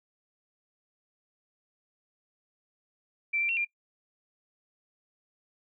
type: tone with pitch steps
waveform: sine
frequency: 2340 / 2358 / 2726 / 2392 Hz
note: D7 / D7 / F7 / D7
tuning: -7 / +6 / -43 / +31 cents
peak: -26 dBFS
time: 3.33-3.65 s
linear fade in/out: 10 ms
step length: 80 ms
effects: noise-tail reverb RT60 0.1 s tail -20 dB re dry